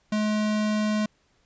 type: tone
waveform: square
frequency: 212.7 Hz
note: G#3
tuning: 42 cents sharp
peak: -23 dBFS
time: 0.12-1.06 s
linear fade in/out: 5 ms
effects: pink hiss -66 dBFS RMS until 1.45 s + resampled to 16000 Hz